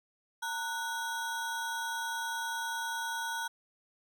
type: ring-modulated tone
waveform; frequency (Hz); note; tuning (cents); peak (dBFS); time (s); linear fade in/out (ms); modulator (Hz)
square; 1195; D6; +30; -31; 0.42-3.48; 10; 280
effects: none